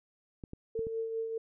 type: clicks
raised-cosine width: 3 ms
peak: -29 dBFS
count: 4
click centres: 0.438 / 0.534 / 0.792 / 0.869 s
type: tone with tremolo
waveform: sine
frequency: 450.5 Hz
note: A4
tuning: 41 cents sharp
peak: -30 dBFS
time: 0.75-1.38 s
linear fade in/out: 5 ms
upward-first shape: triangle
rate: 5.1 Hz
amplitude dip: 50%
effects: none